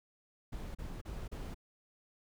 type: noise bursts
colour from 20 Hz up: brown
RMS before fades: -42 dBFS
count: 4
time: 0.52-1.545 s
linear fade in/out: 10 ms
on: 230 ms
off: 35 ms
effects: none